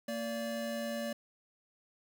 square tone pair together, 230 / 579.6 Hz, A#3 / D5, -23 / -23 cents, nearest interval octave + major third, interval 1600 cents, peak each -39 / -38 dBFS, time 0.08-1.13 s, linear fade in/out 5 ms, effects none

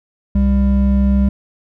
triangle tone pair together, 66.35 / 199.3 Hz, C2 / G3, +25 / +29 cents, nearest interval octave + perfect fifth, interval 1904 cents, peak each -11 dBFS, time 0.35-1.29 s, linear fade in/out 5 ms, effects none

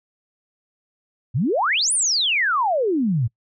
sine exponential two-way sweep, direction up then down, 105.2 to 10000 to 105.2 Hz, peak -17 dBFS, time 1.34-3.28 s, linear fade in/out 20 ms, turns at 1.93 s, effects noise-tail reverb RT60 0.1 s tail -24 dB re dry

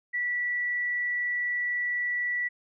sine tone, 1954 Hz, B6, 19 cents flat, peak -26 dBFS, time 0.13-2.49 s, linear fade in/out 20 ms, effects none

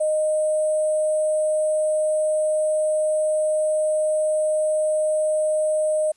sine tone with sample-and-hold, 618 Hz, D#5, 12 cents flat, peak -18 dBFS, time 0-6.12 s, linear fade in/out 10 ms, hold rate 8820 Hz, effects white hiss -62 dBFS RMS until 6.16 s + resampled to 24000 Hz

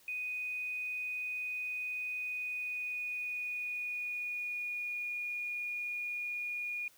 sine tone with pitch glide, 2489 to 2441 Hz, D#7 to D#7, 0 to -34 cents, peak -35 dBFS, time 0.08-6.88 s, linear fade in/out 2 ms, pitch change -34 cents, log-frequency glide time 2.17-5.13 s, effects white hiss -63 dBFS RMS until 6.97 s

